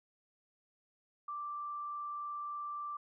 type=tone with frequency modulation; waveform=sine; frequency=1174.7 Hz; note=D6; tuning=in tune; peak=-38 dBFS; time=1.28-2.97 s; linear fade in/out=5 ms; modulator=23.4 Hz; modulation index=0.21; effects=none